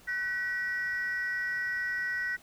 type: tone pair together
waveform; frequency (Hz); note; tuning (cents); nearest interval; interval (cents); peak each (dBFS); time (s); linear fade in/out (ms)
sine; 1500 / 1924.6; F#6 / B6; +23 / -45; major third; 432; -32 / -30; 0.07-2.37; 20
effects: tanh soft clip ceiling -25 dBFS + pink hiss -57 dBFS RMS until 2.42 s